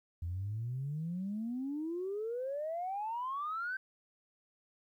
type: exponential sweep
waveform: sine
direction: up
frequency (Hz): 82.41 to 1568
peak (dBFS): -34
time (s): 0.22-3.77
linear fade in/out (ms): 5
effects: tanh soft clip ceiling -30 dBFS + 12-bit